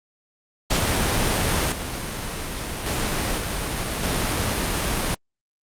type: noise with level steps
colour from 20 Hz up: pink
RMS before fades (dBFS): -21 / -29 / -24 / -26 / -23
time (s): 0.7-5.15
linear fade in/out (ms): 10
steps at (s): 1.72 / 2.86 / 3.38 / 4.03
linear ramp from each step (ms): 2
effects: low-pass 12000 Hz 12 dB/octave + Opus 48 kbps